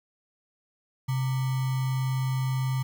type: tone with sample-and-hold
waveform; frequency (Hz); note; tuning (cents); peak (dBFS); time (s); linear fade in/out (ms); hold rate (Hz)
sine; 130.81; C3; 0; -24; 1.08-2.83; 10; 1050
effects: none